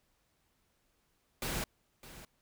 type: noise with echo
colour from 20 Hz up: pink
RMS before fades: -36 dBFS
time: 1.42-1.64 s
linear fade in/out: 2 ms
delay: 610 ms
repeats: 1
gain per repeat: -15 dB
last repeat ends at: 2.25 s
effects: pink hiss -75 dBFS RMS until 2.41 s